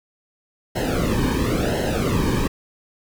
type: noise with flanger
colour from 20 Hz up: brown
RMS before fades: -21 dBFS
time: 0.75-2.48 s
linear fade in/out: 10 ms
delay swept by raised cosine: 0.84 to 1.49 ms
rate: 0.96 Hz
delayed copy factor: -0.9
effects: none